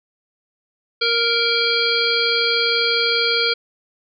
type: harmonic tone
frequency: 466.2 Hz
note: A#4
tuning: in tune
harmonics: 1 / 3 / 5 / 7 / 9 / 10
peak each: -23 / -23 / -23 / -23 / -23 / -23 dBFS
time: 1.01-3.54 s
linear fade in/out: 10 ms
effects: none